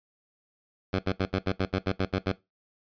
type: tone bursts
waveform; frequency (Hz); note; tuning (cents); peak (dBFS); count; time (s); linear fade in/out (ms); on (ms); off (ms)
10% pulse; 94.8; F#2; +43; -16; 11; 0.93-2.318; 5; 58; 75
effects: noise-tail reverb RT60 0.2 s tail -18 dB re dry + resampled to 11025 Hz